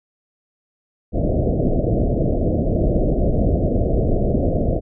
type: low-pass noise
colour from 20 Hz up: pink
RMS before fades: -18 dBFS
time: 1.12-4.81 s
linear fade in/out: 50 ms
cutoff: 680 Hz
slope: 96 dB/octave
effects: none